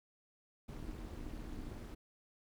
brown noise with amplitude modulation, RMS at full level -42 dBFS, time 0.68-1.95 s, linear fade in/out 10 ms, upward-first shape sine, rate 275 Hz, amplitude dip 80%, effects none

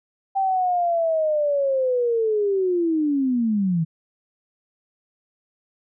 sine linear sweep, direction down, 784 to 156.3 Hz, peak -18 dBFS, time 0.35-3.85 s, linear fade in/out 20 ms, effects none

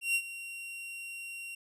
45% pulse tone with ADSR envelope, 2750 Hz, F7, 27 cents flat, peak -25 dBFS, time 0.01-1.55 s, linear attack 140 ms, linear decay 63 ms, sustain -15 dB, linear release 5 ms, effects resampled to 32000 Hz

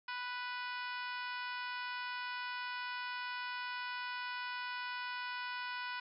harmonic tone with a mistuned harmonic, 493.9 Hz, B4, in tune, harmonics 2 / 3 / 4 / 5 / 6 / 7 / 8 / 9 / 10, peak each -43 / -43 / -49 / -48 / -51 / -56 / -56 / -54 / -54 dBFS, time 0.08-6 s, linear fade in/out 5 ms, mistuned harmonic 10, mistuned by +50 cents, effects none

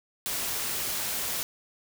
white noise, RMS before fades -31 dBFS, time 0.26-1.43 s, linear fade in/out 0 ms, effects none

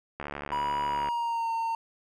click train, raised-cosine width 0.5 ms, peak -20 dBFS, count 65, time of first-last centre 0.2-1.086 s, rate 72.2 Hz
triangle tone with pitch glide, 972 to 912.2 Hz, B5 to A#5, -28 to -38 cents, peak -25 dBFS, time 0.52-1.75 s, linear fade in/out 2 ms, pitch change -110 cents, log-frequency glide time 0.85-1.5 s
effects none

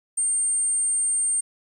sine tone, 8720 Hz, C#9, 29 cents flat, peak -20 dBFS, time 0.17-1.41 s, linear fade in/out 10 ms, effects 9-bit

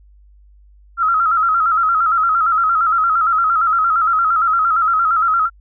sine tone with vibrato, 1318.5 Hz, E6, in tune, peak -12 dBFS, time 0.97-5.5 s, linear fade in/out 50 ms, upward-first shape square, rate 8.7 Hz, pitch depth 67 cents each way, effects added 50 Hz sine -44 dBFS peak until 5.6 s

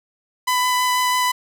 sawtooth tone with vibrato, 1000 Hz, B5, 21 cents sharp, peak -13 dBFS, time 0.47-1.32 s, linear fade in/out 10 ms, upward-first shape sine, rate 6.1 Hz, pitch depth 8 cents each way, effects none

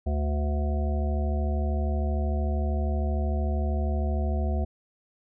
harmonic tone, 73 Hz, D2, 10 cents flat, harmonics 1 / 3 / 5 / 7 / 9 / 10, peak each -24 / -34 / -38 / -41 / -37 / -40 dBFS, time 0.06-4.65 s, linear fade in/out 10 ms, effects none

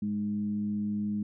sine tone with frequency modulation, 207.7 Hz, G#3, in tune, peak -28 dBFS, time 0.02-1.23 s, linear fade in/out 5 ms, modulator 103 Hz, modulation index 0.38, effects none

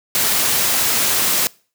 white noise, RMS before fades -17 dBFS, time 0.15-1.47 s, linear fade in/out 0 ms, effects noise-tail reverb RT60 0.4 s tail -24 dB re dry + high-pass 100 Hz 12 dB/octave

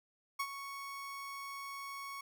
30% pulse tone with ADSR envelope, 1108.7 Hz, C#6, in tune, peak -30 dBFS, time 0.39-2.21 s, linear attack 11 ms, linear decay 60 ms, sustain -10 dB, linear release 4 ms, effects none

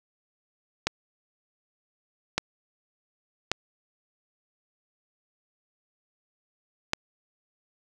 clicks, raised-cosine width 0.2 ms, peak -6 dBFS, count 4, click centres 0.87 / 2.38 / 3.516 / 6.934 s, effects none

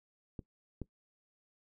clicks, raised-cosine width 3 ms, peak -29 / -26 dBFS, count 2, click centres 0.392 / 0.817 s, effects noise-tail reverb RT60 0.1 s tail -20 dB re dry

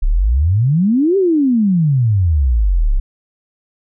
sine exponential two-way sweep, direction up then down, 30.87 to 402 to 30.87 Hz, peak -10 dBFS, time 0.02-3 s, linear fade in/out 10 ms, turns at 1.17 s, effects none

